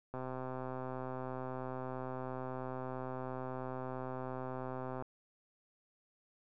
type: click train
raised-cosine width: 1 ms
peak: -28 dBFS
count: 631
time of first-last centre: 0.14-5.024 s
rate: 129 Hz
effects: none